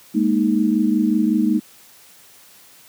sine chord, Ab suspended second, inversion none, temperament equal, 207.7 / 233.1 / 311.1 Hz, Ab3 / Bb3 / Eb4, 0 / 0 / 0 cents, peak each -19 dBFS, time 0.14-1.6 s, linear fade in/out 20 ms, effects white hiss -48 dBFS RMS until 2.88 s + high-pass 80 Hz 12 dB/octave

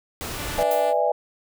pink noise, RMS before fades -31 dBFS, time 0.21-0.63 s, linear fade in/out 0 ms
5% pulse tone, 293.7 Hz, D4, in tune, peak -23 dBFS, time 0.35-0.94 s, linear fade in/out 50 ms
sine chord, E dominant seventh, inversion second, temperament just, 494.4 / 593.3 / 659.3 / 824.1 Hz, B4 / D5 / E5 / G#5, +2 / +18 / 0 / -14 cents, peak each -25 / -23 / -24 / -24 dBFS, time 0.58-1.12 s, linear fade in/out 5 ms
violet noise with exponential decay, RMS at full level -29 dBFS, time 0.71-1.01 s, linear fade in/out 2 ms, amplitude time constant 65 ms
effects none

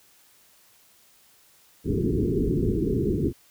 white low-pass noise, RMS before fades -24 dBFS, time 1.84-3.33 s, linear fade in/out 50 ms, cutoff 430 Hz, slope 96 dB/octave, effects white hiss -58 dBFS RMS until 3.5 s

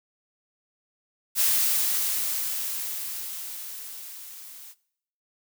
blue noise with level ramp, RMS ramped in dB -21 to -45 dBFS, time 1.35-4.75 s, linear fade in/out 50 ms, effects noise-tail reverb RT60 0.7 s tail -21 dB re dry

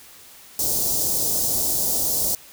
white band-stop noise, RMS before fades -22 dBFS, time 0.59-2.35 s, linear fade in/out 2 ms, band 720 to 5000 Hz, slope 24 dB/octave, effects white hiss -46 dBFS RMS until 2.52 s

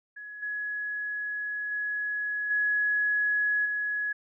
sine tone with level steps, 1683 Hz, G#6, 23 cents sharp, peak -39 / -30 / -28 / -23 / -27 dBFS, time 0.16-4.13 s, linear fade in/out 10 ms, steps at 0.42 / 1.71 / 2.5 / 3.65 s, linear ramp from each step 10 ms, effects none

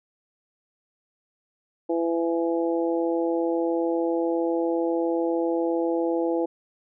harmonic tone, 167.4 Hz, E3, 27 cents sharp, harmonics 2 / 3 / 4 / 5, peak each -24 / -26 / -33 / -34 dBFS, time 1.89-6.46 s, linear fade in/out 10 ms, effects none

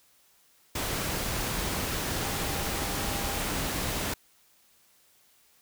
sine tone in noise, 798 Hz, G5, 31 cents sharp, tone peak -41 dBFS, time 2.22-3.38 s, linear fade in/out 5 ms, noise pink, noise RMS -31 dBFS, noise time 0.75-4.14 s, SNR -13 dB, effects white hiss -63 dBFS RMS until 5.61 s

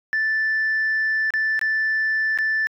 sine tone with dropouts, 1760 Hz, A6, in tune, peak -17 dBFS, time 0.13-2.67 s, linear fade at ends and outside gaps 0 ms, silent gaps 1.305-1.338 / 1.592-1.614 / 2.376-2.387 s, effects tanh soft clip ceiling -16 dBFS

